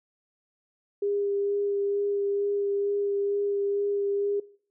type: tone with vibrato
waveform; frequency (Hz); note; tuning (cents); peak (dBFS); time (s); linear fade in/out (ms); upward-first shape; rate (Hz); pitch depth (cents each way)
sine; 403.3; G4; +49; -24; 1.02-4.4; 5; sine; 2.2; 11
effects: noise-tail reverb RT60 0.5 s tail -20 dB re dry